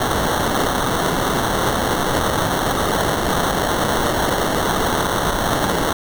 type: noise with sample-and-hold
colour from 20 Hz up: white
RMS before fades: -19 dBFS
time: 0-5.93 s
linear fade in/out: 5 ms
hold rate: 2450 Hz
effects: none